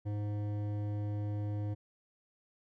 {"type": "tone with hard clipping", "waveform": "sine", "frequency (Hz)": 103.83, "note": "G#2", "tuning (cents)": 0, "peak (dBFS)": -35, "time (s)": [0.05, 1.75], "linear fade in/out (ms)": 20, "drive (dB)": 12, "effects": []}